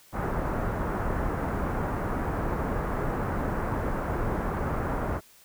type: low-pass noise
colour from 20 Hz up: pink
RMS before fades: -29 dBFS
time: 0.12-5.21 s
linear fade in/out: 50 ms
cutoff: 1500 Hz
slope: 24 dB/octave
effects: white hiss -56 dBFS RMS until 5.44 s